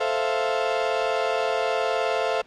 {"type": "chord", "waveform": "35% pulse", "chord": "F major seventh", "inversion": "first", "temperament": "equal", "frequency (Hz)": [440, 523.3, 659.3, 698.5], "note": ["A4", "C5", "E5", "F5"], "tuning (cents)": [0, 0, 0, 0], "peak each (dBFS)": -26, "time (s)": [0, 2.42], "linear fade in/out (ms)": 10, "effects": ["pink hiss -54 dBFS RMS until 2.46 s", "low-pass 4000 Hz 12 dB/octave"]}